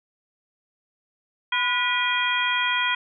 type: tone cluster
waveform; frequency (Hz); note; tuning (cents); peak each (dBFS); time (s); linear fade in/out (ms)
sine; 999 / 1452 / 1954 / 2441 / 3248; B5 / F#6 / B6 / D#7 / G#7; +20 / -33 / -19 / -34 / -39; -27; 1.52-2.95; 5
effects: none